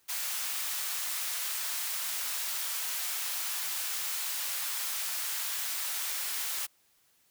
white high-pass noise, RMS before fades -34 dBFS, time 0.08-6.67 s, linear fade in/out 20 ms, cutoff 970 Hz, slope 12 dB/octave, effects white hiss -68 dBFS RMS until 7.3 s

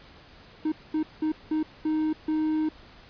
triangle tone bursts at uneven times, 311.1 Hz, D#4, in tune, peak -21 dBFS, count 6, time 0.65-0.72 / 0.94-1.03 / 1.22-1.32 / 1.51-1.63 / 1.85-2.13 / 2.28-2.69 s, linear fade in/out 5 ms, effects pink hiss -51 dBFS RMS until 3.09 s + resampled to 11025 Hz

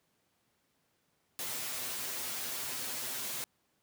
white noise with comb filter, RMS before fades -38 dBFS, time 1.39-3.44 s, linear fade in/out 0 ms, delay 7.8 ms, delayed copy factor +0.95, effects pink hiss -75 dBFS RMS until 3.82 s + high-pass 100 Hz 12 dB/octave

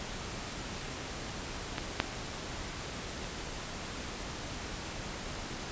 clicks, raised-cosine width 0.3 ms, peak -17 / -9 / -25 dBFS, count 3, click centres 1.782 / 2.001 / 3.244 s, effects pink hiss -40 dBFS RMS until 5.71 s + resampled to 16000 Hz

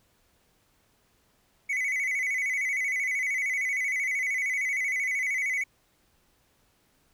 triangle tone with vibrato, 2123 Hz, C7, 25 cents sharp, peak -24 dBFS, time 1.69-5.64 s, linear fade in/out 10 ms, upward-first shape square, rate 13 Hz, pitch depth 82 cents each way, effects pink hiss -67 dBFS RMS until 7.13 s

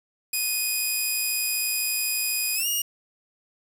5% pulse tone with pitch glide, 2489 to 2859 Hz, D#7 to F7, 0 to +40 cents, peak -15 dBFS, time 0.33-2.82 s, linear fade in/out 5 ms, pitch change +240 cents, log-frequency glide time 2.55-2.67 s, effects 7-bit

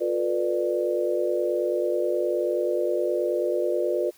sine chord, B half-diminished seventh, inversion second, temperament just, 355.6 / 444.5 / 493.9 / 592.7 Hz, F4 / A4 / B4 / D5, +31 / +18 / 0 / +16 cents, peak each -26 / -32 / -27 / -27 dBFS, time 0-4.11 s, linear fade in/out 20 ms, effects white hiss -56 dBFS RMS until 4.17 s

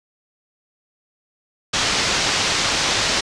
white low-pass noise, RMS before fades -20 dBFS, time 1.73-3.21 s, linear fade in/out 10 ms, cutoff 6000 Hz, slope 24 dB/octave, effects resampled to 22050 Hz

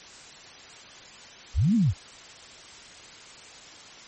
sine linear two-way sweep, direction up then down, 34.65 to 244.3 to 66.1 Hz, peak -18 dBFS, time 1.54-1.94 s, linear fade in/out 50 ms, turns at 1.75 s, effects white hiss -46 dBFS RMS until 4.07 s + MP3 32 kbps

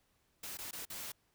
white noise with dropouts, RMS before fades -44 dBFS, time 0.43-1.12 s, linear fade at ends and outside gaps 5 ms, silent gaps 0.573-0.586 / 0.71-0.729 / 0.853-0.9 s, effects pink hiss -75 dBFS RMS until 1.34 s

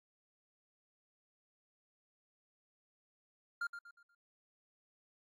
triangle tone with echo, 1400 Hz, F6, 4 cents sharp, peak -33 dBFS, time 3.61-3.67 s, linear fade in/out 5 ms, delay 120 ms, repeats 4, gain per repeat -9 dB, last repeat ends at 4.15 s, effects AAC 48 kbps

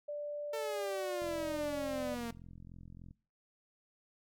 sine tone with pitch glide, 587.3 to 592.4 Hz, D5 to D5, 0 to +15 cents, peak -37 dBFS, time 0.08-2.15 s, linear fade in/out 10 ms, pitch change +15 cents, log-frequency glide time 0.64-1.75 s
sawtooth exponential sweep, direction down, 452.4 to 229.7 Hz, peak -34 dBFS, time 0.53-2.31 s, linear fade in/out 5 ms
click train, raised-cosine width 5 ms, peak -40 dBFS, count 83, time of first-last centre 1.22-3.109 s, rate 43.4 Hz
effects noise-tail reverb RT60 0.4 s tail -22 dB re dry

